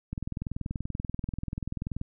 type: click train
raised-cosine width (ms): 5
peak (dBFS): -20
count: 40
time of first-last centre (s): 0.13-2.014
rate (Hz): 20.7
effects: none